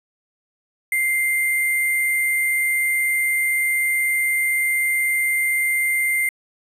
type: tone with sample-and-hold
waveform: sine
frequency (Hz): 2093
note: C7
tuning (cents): 0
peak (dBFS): -17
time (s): 0.92-6.29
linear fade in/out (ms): 2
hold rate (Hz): 11025
effects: resampled to 32000 Hz